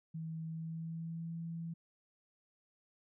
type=tone with pitch glide; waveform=sine; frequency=161.3 to 166.12 Hz; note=E3 to E3; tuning=-37 to +14 cents; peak=-39 dBFS; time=0.14-1.74 s; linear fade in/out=10 ms; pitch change=+51 cents; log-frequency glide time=0.46-1.33 s; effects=none